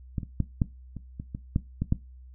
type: clicks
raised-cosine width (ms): 5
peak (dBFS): -16 / -24 / -12 / -10 / -24 / -23 / -21 / -11 / -14 / -10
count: 10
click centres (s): 0.182 / 0.232 / 0.403 / 0.618 / 0.967 / 1.199 / 1.349 / 1.561 / 1.82 / 1.924
effects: noise-tail reverb RT60 0.2 s tail -17 dB re dry + added 63 Hz sine -45 dBFS peak until 2.34 s